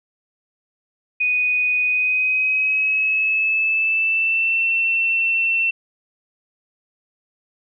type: tone with pitch glide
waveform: sine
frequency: 2485 to 2694 Hz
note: D#7 to E7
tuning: -3 to +37 cents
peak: -16 dBFS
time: 1.2-5.71 s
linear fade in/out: 10 ms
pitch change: +140 cents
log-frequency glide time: 1.84-4.66 s
effects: none